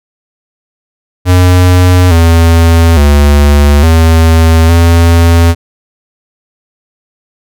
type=tone with pitch steps; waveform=square; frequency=90.4 / 83.1 / 72.3 / 81.5 / 84.2 Hz; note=F#2 / E2 / D2 / E2 / E2; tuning=-40 / +15 / -27 / -19 / +37 cents; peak=-3 dBFS; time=1.25-5.55 s; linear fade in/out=50 ms; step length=860 ms; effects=none